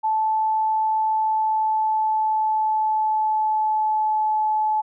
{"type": "tone with pitch glide", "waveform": "sine", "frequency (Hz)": [873, 861.5], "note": ["A5", "A5"], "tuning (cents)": [-14, -37], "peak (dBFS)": -18, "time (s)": [0.03, 4.82], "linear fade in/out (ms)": 20, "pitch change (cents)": -23, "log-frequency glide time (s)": [1.11, 4.39], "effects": []}